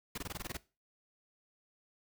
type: noise bursts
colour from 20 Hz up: pink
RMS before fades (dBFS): -40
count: 9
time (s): 0.15-0.571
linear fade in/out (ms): 5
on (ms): 29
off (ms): 20
effects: noise-tail reverb RT60 0.3 s tail -19 dB re dry